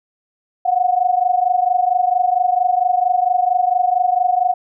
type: tone pair together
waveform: sine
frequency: 715.6 / 740 Hz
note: F5 / F#5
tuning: +42 / 0 cents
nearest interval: minor second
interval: 58 cents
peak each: -16 dBFS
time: 0.65-4.54 s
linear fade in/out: 10 ms
effects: none